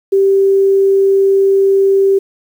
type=tone; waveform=sine; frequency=390.8 Hz; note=G4; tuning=5 cents flat; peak=-7 dBFS; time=0.12-2.19 s; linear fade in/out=10 ms; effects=7-bit